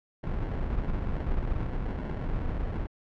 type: noise with sample-and-hold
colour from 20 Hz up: brown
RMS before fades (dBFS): -30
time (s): 0.23-2.87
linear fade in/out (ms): 10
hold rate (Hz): 1225
effects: low-pass 2000 Hz 12 dB/octave